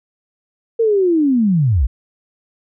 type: linear sweep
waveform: sine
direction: down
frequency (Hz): 466.2 to 49.36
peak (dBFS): -11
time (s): 0.79-1.87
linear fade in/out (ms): 10
effects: none